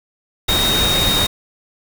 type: tone in noise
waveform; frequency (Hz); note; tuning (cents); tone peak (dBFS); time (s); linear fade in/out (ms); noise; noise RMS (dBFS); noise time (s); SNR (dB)
sine; 3729; A#7; 0; -16; 0.48-1.27; 10; pink; -19; 0.48-1.27; 0
effects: none